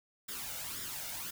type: noise with flanger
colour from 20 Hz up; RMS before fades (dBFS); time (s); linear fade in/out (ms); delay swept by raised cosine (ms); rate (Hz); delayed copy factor
white; -41; 0.28-1.31; 10; 0.56 to 1.4; 1.9; +0.6
effects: none

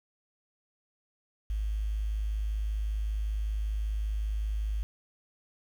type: tone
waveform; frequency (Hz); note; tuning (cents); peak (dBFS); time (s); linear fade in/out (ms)
sine; 52.6; G#1; +23; -28; 1.5-4.83; 0
effects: 9-bit

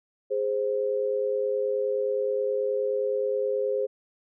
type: tone pair together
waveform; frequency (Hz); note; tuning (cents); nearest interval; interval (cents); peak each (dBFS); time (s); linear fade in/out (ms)
sine; 413.6 / 523.1; G#4 / C5; -7 / -1; major third; 406; -27 / -26; 0.3-3.87; 20
effects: none

